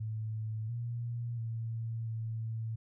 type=tone with pitch steps; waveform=sine; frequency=109.5 / 118.4 / 113.8 / 112.3 Hz; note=A2 / A#2 / A#2 / A2; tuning=-8 / +27 / -41 / +36 cents; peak=-34 dBFS; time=0-2.76 s; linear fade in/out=10 ms; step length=690 ms; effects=none